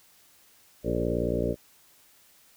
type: harmonic tone with a mistuned harmonic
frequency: 59 Hz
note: A#1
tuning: 22 cents sharp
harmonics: 1 / 2 / 3 / 4 / 5 / 6 / 7 / 8 / 9 / 10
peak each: -34 / -34 / -34 / -34 / -34 / -34 / -34 / -34 / -34 / -34 dBFS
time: 0.83-1.56 s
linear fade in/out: 50 ms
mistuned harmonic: 7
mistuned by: +35 cents
effects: white hiss -59 dBFS RMS until 2.56 s